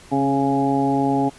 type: harmonic tone with a mistuned harmonic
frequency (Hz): 138.59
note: C#3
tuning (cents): 0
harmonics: 1 / 2 / 3 / 4 / 5 / 6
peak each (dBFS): -27 / -19 / -26 / -31 / -26 / -23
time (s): 0.11-1.3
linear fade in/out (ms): 20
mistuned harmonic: 2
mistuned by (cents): -20
effects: pink hiss -46 dBFS RMS until 1.38 s + resampled to 24000 Hz